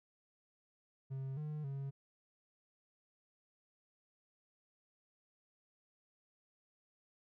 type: tone with pitch steps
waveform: triangle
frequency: 134 / 151.5 / 137.5 Hz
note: C3 / D#3 / C#3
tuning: +42 / -46 / -14 cents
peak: -37 dBFS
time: 1.1-1.91 s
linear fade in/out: 20 ms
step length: 270 ms
effects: none